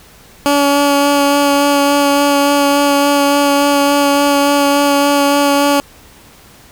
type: tone with vibrato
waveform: 15% pulse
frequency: 284.3 Hz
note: C#4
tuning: 44 cents sharp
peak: -3 dBFS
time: 0.46-5.8 s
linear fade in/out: 0 ms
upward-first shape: sine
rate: 3.5 Hz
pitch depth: 12 cents each way
effects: pink hiss -42 dBFS RMS until 6.71 s